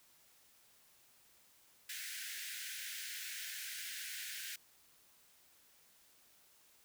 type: high-pass noise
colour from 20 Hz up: pink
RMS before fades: -45 dBFS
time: 1.89-4.56 s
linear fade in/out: 5 ms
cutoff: 1500 Hz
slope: 96 dB/octave
effects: white hiss -67 dBFS RMS until 6.84 s